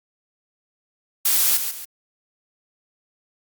blue noise with echo, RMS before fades -18 dBFS, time 1.25-1.57 s, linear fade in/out 5 ms, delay 140 ms, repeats 2, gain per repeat -8 dB, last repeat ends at 1.85 s, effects Opus 48 kbps

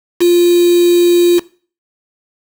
sine tone with quantisation, 348.7 Hz, F4, 3 cents flat, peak -6 dBFS, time 0.2-1.4 s, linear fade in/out 20 ms, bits 3, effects noise-tail reverb RT60 0.4 s tail -20 dB re dry

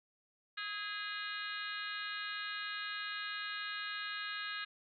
harmonic tone with a mistuned harmonic, 411.5 Hz, G#4, 16 cents flat, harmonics 3 / 4 / 5 / 6 / 7 / 8 / 9 / 10, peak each -46 / -42 / -49 / -50 / -48 / -53 / -48 / -49 dBFS, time 0.57-4.65 s, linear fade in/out 10 ms, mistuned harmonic 3, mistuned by +45 cents, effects none

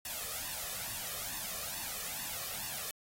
white noise with flanger, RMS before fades -40 dBFS, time 0.05-2.91 s, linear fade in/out 2 ms, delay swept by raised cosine 1.1 to 1.67 ms, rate 2.3 Hz, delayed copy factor +0.75, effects AAC 48 kbps

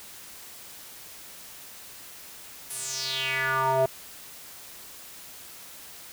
square tone with band-pass filter sweep, 132.5 Hz, C3, 22 cents sharp, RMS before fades -27 dBFS, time 2.7-3.86 s, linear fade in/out 5 ms, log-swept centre 11000 to 600 Hz, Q 4.5, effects white hiss -45 dBFS RMS until 6.12 s

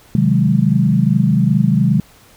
sine chord, Ab dominant seventh, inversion first, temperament equal, 130.81 / 155.56 / 185 / 207.7 Hz, C3 / Eb3 / Gb3 / Ab3, 0 / 0 / 0 / 0 cents, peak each -16 dBFS, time 0.15-2 s, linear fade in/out 2 ms, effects pink hiss -47 dBFS RMS until 2.36 s

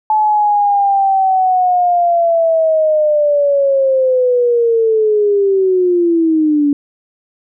sine linear sweep, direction down, 865 to 283.7 Hz, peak -9 dBFS, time 0.1-6.73 s, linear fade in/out 2 ms, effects none

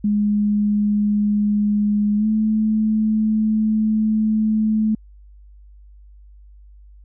sine tone with pitch glide, 207.7 to 216.8 Hz, G#3 to A3, 0 to -25 cents, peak -15 dBFS, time 0.04-4.95 s, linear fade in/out 5 ms, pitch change +75 cents, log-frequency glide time 2.17-2.26 s, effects added 50 Hz sine -42 dBFS peak until 7.04 s

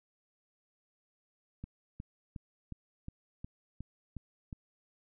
click train, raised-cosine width 5 ms, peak -29 dBFS, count 9, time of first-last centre 1.64-4.528 s, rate 2.77 Hz, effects none

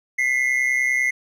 triangle tone pair together, 2000 / 2130 Hz, B6 / C7, +21 / +30 cents, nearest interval minor second, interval 109 cents, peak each -19 dBFS, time 0.18-1.11 s, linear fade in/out 10 ms, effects none

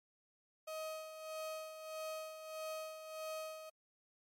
35% pulse tone with tremolo, 630 Hz, D#5, 21 cents sharp, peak -39 dBFS, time 0.67-3.7 s, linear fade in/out 10 ms, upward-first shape sine, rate 1.6 Hz, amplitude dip 60%, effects MP3 64 kbps

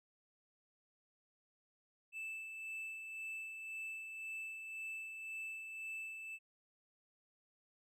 triangle tone with tremolo, 2637 Hz, E7, in tune, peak -40 dBFS, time 2.12-6.39 s, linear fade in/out 50 ms, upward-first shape sine, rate 1.9 Hz, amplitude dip 40%, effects none

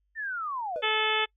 sine linear sweep, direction down, 1826 to 523.3 Hz, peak -30 dBFS, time 0.15-0.83 s, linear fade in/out 50 ms
triangle tone with exponential decay, 493.9 Hz, B4, in tune, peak -31 dBFS, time 0.76-1.02 s, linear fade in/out 0 ms, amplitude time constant 55 ms
harmonic tone, 433.9 Hz, A4, 24 cents flat, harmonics 1 / 2 / 3 / 4 / 5 / 6 / 7 / 8, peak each -32 / -32 / -32 / -32 / -32 / -32 / -32 / -32 dBFS, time 0.82-1.26 s, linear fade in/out 20 ms
effects noise-tail reverb RT60 0.1 s tail -25 dB re dry + added 50 Hz sine -70 dBFS peak until 1.36 s

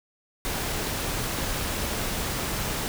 pink noise, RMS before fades -29 dBFS, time 0.45-2.88 s, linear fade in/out 0 ms, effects none

